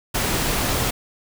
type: noise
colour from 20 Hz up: pink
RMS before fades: -22 dBFS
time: 0.14-0.91 s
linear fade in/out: 10 ms
effects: none